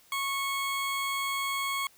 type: tone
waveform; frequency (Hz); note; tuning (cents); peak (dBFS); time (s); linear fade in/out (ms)
20% pulse; 1100; C#6; -14; -24; 0.12-1.87; 2
effects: white hiss -60 dBFS RMS until 1.97 s